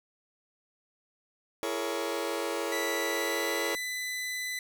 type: chord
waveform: sawtooth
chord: A# half-diminished seventh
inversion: second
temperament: just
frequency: 335.6 / 419.5 / 466.2 / 559.4 Hz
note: E4 / G#4 / A#4 / C#5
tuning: +31 / +17 / 0 / +16 cents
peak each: -32 dBFS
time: 1.63-3.75 s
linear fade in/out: 0 ms
type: tone with pitch glide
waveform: sawtooth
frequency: 1975.5 to 2002 Hz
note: B6 to B6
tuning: 0 to +23 cents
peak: -29 dBFS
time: 2.72-4.59 s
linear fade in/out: 2 ms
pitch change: +23 cents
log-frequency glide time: 3.1-3.9 s
effects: none